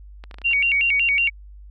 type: clicks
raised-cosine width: 0.3 ms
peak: -24 dBFS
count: 6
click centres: 0.239 / 0.312 / 0.343 / 0.385 / 0.417 / 0.513 s
type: tone with vibrato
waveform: sine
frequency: 2492 Hz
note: D#7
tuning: 2 cents sharp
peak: -16 dBFS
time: 0.44-1.3 s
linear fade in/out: 20 ms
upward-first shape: square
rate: 5.4 Hz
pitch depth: 180 cents each way
effects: added 50 Hz sine -39 dBFS peak until 1.7 s